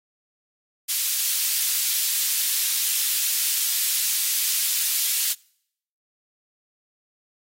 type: high-pass noise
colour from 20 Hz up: white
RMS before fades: -23 dBFS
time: 0.88-5.34 s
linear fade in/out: 20 ms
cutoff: 3000 Hz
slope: 12 dB/octave
effects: noise-tail reverb RT60 0.7 s tail -26 dB re dry + AAC 48 kbps